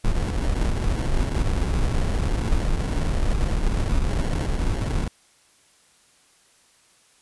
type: noise with sample-and-hold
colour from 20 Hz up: brown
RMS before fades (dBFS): -22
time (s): 0.04-5.08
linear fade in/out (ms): 5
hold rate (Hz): 1225
effects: white hiss -58 dBFS RMS until 7.21 s + resampled to 24000 Hz